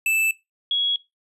square / sine tone pair in turn, 2637 / 3331 Hz, E7 / G#7, 0 / +4 cents, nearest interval major third, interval 404 cents, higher second, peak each -19 dBFS, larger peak neither, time 0.06-0.31 / 0.71-0.96 s, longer neither, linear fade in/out 2 ms, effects noise-tail reverb RT60 0.2 s tail -19 dB re dry + resampled to 32000 Hz

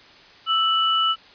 sine tone pair together, 1318.5 / 2960 Hz, E6 / F#7, 0 / 0 cents, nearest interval octave + major second, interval 1400 cents, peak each -20 dBFS, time 0.46-1.16 s, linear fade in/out 50 ms, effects white hiss -48 dBFS RMS until 1.34 s + resampled to 11025 Hz

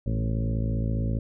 harmonic tone with a mistuned harmonic, 55 Hz, A1, in tune, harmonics 1 / 2 / 3 / 4 / 5 / 6 / 7 / 8 / 9 / 10, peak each -28 / -27 / -35 / -33 / -38 / -44 / -47 / -44 / -48 / -42 dBFS, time 0.06-1.19 s, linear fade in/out 5 ms, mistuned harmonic 2, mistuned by +57 cents, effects none

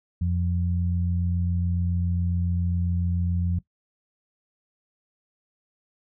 sine tone pair together, 87.39 / 174.61 Hz, F2 / F3, +2 / 0 cents, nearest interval octave, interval 1198 cents, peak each -23 / -28 dBFS, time 0.21-3.59 s, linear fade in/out 5 ms, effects noise-tail reverb RT60 0.1 s tail -17 dB re dry

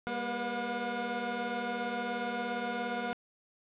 25% pulse tone cluster, 200 / 237.6 / 492.3 / 720 Hz, G3 / A#3 / B4 / F#5, +35 / +33 / -6 / -47 cents, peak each -39 / -34 / -37 / -32 dBFS, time 0.07-3.13 s, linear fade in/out 0 ms, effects resampled to 8000 Hz + 10-bit

